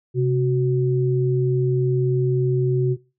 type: tone pair together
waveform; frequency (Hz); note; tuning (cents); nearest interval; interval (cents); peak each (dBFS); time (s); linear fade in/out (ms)
sine; 131.12 / 370; C3 / F#4; +4 / 0; octave + tritone; 1796; -18 / -21; 0.14-2.97; 50
effects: noise-tail reverb RT60 0.3 s tail -21 dB re dry